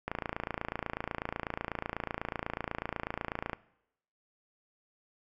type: click train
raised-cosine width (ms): 0.5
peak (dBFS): -18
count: 98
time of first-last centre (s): 0.08-3.532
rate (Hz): 28.1
effects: noise-tail reverb RT60 0.8 s tail -20 dB re dry